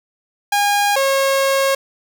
sawtooth tone pair in turn, 815 / 543.9 Hz, G#5 / C#5, -33 / -33 cents, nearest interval perfect fifth, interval 700 cents, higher first, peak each -10 dBFS, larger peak neither, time 0.52-0.96 / 0.96-1.75 s, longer second, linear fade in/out 5 ms, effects none

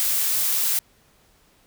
blue noise, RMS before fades -22 dBFS, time 0-0.79 s, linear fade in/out 0 ms, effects pink hiss -59 dBFS RMS until 1.66 s

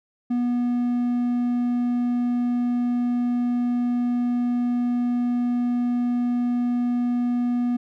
triangle tone, 243.1 Hz, B3, 27 cents flat, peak -18 dBFS, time 0.3-7.77 s, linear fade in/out 10 ms, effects none

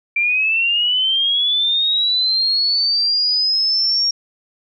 sine linear sweep, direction up, 2349 to 5588 Hz, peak -14 dBFS, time 0.16-4.11 s, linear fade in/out 5 ms, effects none

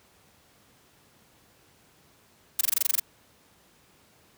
blue noise bursts, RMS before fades -22 dBFS, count 10, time 2.59-2.998 s, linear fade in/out 5 ms, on 21 ms, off 22 ms, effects pink hiss -60 dBFS RMS until 4.37 s + high-pass 80 Hz 12 dB/octave

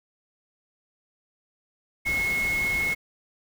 sine tone in noise, 2175 Hz, C#7, 33 cents flat, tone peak -23 dBFS, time 2.05-2.95 s, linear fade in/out 20 ms, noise pink, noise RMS -35 dBFS, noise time 2.05-2.95 s, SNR +9 dB, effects none

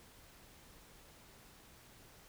silence, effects pink hiss -60 dBFS RMS until 2.28 s

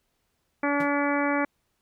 harmonic tone, 286.3 Hz, D4, 44 cents flat, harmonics 1 / 2 / 3 / 4 / 5 / 6 / 7 / 8, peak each -26 / -29 / -31 / -32 / -33 / -34 / -34 / -35 dBFS, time 0.63-1.45 s, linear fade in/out 5 ms
sawtooth tone with exponential decay, 164.81 Hz, E3, in tune, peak -29 dBFS, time 0.8-0.92 s, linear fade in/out 5 ms, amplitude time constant 24 ms
effects pink hiss -74 dBFS RMS until 1.81 s

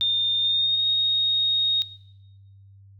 sine tone with pitch glide, 3628 to 3732 Hz, A#7 to A#7, -48 to +1 cents, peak -19 dBFS, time 0.01-1.82 s, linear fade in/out 0 ms, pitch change +49 cents, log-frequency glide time 0.4-0.83 s, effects noise-tail reverb RT60 1.0 s tail -18 dB re dry + added 98 Hz sine -47 dBFS peak until 2.99 s

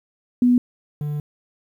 sine / triangle tone pair in turn, 245.9 / 147.91 Hz, B3 / D3, -7 / +13 cents, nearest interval major sixth, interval 880 cents, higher first, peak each -12 / -21 dBFS, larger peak first, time 0.42-0.58 / 1.01-1.2 s, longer second, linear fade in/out 2 ms, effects 9-bit

